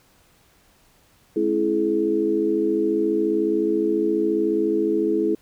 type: tone cluster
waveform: sine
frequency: 211.5 / 270.3 / 329.5 / 423.8 Hz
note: G#3 / C#4 / E4 / G#4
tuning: +32 / -44 / -1 / +35 cents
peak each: -29 / -30 / -21 / -22 dBFS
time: 1.36-5.35 s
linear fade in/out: 5 ms
effects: pink hiss -58 dBFS RMS until 5.41 s